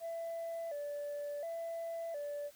sine tone with vibrato, 622.3 Hz, D#5, in tune, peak -36 dBFS, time 0-2.51 s, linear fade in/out 50 ms, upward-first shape square, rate 0.7 Hz, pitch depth 120 cents each way, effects tanh soft clip ceiling -36 dBFS + white hiss -62 dBFS RMS until 2.55 s

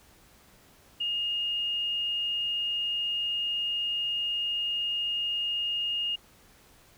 sine tone, 2844 Hz, F7, 31 cents sharp, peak -27 dBFS, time 1-6.16 s, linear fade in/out 10 ms, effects pink hiss -58 dBFS RMS until 6.97 s

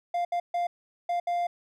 triangle tone bursts at uneven times, 698.5 Hz, F5, in tune, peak -23 dBFS, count 5, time 0.14-0.25 / 0.32-0.4 / 0.54-0.67 / 1.09-1.2 / 1.27-1.47 s, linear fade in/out 5 ms, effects none

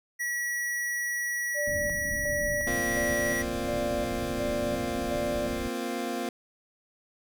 square tone, 1930 Hz, B6, 40 cents flat, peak -29 dBFS, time 0.19-3.43 s, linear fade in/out 20 ms
sine tone with tremolo, 587.3 Hz, D5, in tune, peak -29 dBFS, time 1.54-5.62 s, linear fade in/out 50 ms, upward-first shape square, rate 1.4 Hz, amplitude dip 60%
pink low-pass noise, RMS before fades -38 dBFS, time 1.67-5.68 s, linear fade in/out 0 ms, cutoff 300 Hz, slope 96 dB/octave
25% pulse chord, Bb suspended second, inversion none, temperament equal, 233.1 / 261.6 / 349.2 Hz, Bb3 / C4 / F4, 0 / 0 / 0 cents, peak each -31 dBFS, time 2.67-6.29 s, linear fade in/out 2 ms
effects none

